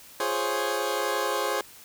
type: chord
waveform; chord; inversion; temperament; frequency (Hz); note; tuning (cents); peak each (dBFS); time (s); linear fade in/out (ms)
20% pulse; Db major seventh; first; equal; 349.2 / 415.3 / 523.3 / 554.4; F4 / Ab4 / C5 / Db5; 0 / 0 / 0 / 0; -30 / -25 / -25 / -27; 0.2-1.61; 2
effects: white hiss -49 dBFS RMS until 1.84 s